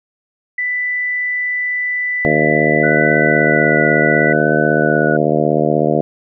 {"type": "tone with pitch glide", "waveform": "sine", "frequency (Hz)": [1986, 1971.1], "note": ["B6", "B6"], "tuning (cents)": [9, -4], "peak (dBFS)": -16, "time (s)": [0.58, 4.33], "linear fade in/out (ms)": 5, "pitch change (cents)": -13, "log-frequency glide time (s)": [2.85, 4.2]}
{"type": "harmonic tone", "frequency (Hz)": 76.2, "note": "D#2", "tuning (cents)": -36, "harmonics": [2, 3, 4, 5, 6, 7, 8, 9], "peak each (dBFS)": [-20, -20, -20, -20, -20, -20, -20, -20], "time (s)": [2.25, 6.01], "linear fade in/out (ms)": 0}
{"type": "tone with vibrato", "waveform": "sine", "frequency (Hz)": 1481, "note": "F#6", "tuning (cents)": 1, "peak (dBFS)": -18, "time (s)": [2.83, 5.17], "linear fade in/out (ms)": 10, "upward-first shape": "triangle", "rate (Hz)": 0.73, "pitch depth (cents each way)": 29}
{"effects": []}